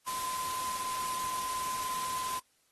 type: tone in noise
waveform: sine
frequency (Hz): 1025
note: C6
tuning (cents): -36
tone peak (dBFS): -34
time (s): 0.06-2.4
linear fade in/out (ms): 20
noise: white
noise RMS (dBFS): -39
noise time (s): 0.06-2.4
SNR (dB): +2
effects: white hiss -71 dBFS RMS until 2.71 s + AAC 32 kbps